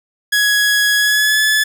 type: tone with pitch glide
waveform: sawtooth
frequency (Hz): 1672 to 1723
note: G#6 to A6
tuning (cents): +11 to -37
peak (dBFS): -8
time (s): 0.32-1.64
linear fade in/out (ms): 10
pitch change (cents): +52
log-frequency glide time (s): 0.96-1.41
effects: none